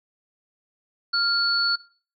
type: tone pair together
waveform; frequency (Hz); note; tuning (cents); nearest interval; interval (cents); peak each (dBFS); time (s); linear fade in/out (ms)
sine; 1395 / 4429; F6 / C#8; -2 / -2; octave + minor sixth; 2000; -24 / -21; 1.13-1.76; 10
effects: noise-tail reverb RT60 0.4 s tail -18 dB re dry